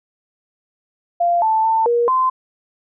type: tone with pitch steps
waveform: sine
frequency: 693 / 881 / 893 / 474.8 / 1034 Hz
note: F5 / A5 / A5 / A#4 / C6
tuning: -14 / +2 / +25 / +32 / -21 cents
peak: -13 dBFS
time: 1.2-2.3 s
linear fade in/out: 10 ms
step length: 220 ms
effects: none